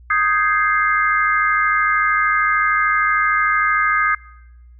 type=chord; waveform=sine; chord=Ab major seventh; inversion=second; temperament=equal; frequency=1244.5 / 1568 / 1661.2 / 2093 Hz; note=Eb6 / G6 / Ab6 / C7; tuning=0 / 0 / 0 / 0 cents; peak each=-17 / -22 / -21 / -20 dBFS; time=0.1-4.15 s; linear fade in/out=5 ms; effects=noise-tail reverb RT60 1.0 s tail -24 dB re dry + added 60 Hz sine -41 dBFS peak until 4.79 s